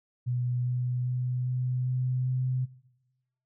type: tone with pitch steps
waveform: sine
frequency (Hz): 123.47 / 124.4 / 125.34 / 126.28 / 127.23 / 128.19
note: B2 / B2 / B2 / B2 / C3 / C3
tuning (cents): 0 / +13 / +26 / +39 / -48 / -35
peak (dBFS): -26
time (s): 0.26-2.66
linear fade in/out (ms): 20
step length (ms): 400
effects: noise-tail reverb RT60 1.0 s tail -19 dB re dry